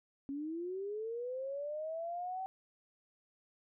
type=linear sweep; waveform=sine; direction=up; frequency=271.1 to 768 Hz; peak=-37 dBFS; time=0.29-2.46 s; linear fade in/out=0 ms; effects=none